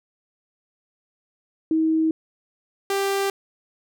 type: tone pair in turn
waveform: sine / sawtooth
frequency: 319 / 394 Hz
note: D#4 / G4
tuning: +43 / +9 cents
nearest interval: major third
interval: 366 cents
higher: second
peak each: -17 dBFS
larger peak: neither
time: 1.71-2.11 / 2.9-3.3 s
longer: neither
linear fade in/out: 2 ms
effects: none